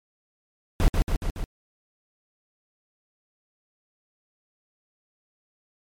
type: noise with echo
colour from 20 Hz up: brown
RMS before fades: -17 dBFS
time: 0.8-0.88 s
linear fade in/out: 0 ms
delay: 140 ms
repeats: 4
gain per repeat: -3 dB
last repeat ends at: 1.44 s
effects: MP3 64 kbps